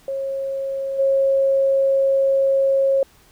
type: tone with level steps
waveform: sine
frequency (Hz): 543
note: C#5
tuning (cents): -36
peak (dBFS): -22 / -14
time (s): 0.08-3.03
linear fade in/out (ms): 2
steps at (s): 0.98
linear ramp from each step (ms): 20
effects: pink hiss -53 dBFS RMS until 3.31 s